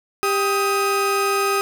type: tone pair together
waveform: 35% pulse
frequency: 395.4 / 1254.6 Hz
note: G4 / D#6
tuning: +15 / +14 cents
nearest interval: octave + minor sixth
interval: 1999 cents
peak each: -19 dBFS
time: 0.23-1.61 s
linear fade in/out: 0 ms
effects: 7-bit